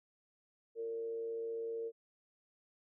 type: tone with frequency modulation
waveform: sine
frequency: 457.7 Hz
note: A#4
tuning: 32 cents flat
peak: -37 dBFS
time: 0.75-1.92 s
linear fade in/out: 50 ms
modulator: 113 Hz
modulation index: 0.27
effects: none